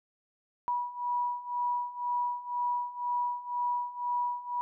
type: beating tone pair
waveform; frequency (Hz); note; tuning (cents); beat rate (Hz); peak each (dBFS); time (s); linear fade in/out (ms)
sine; 972 / 974; B5 / B5; -28 / -24; 2; -34 / -31; 0.68-4.61; 0
effects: none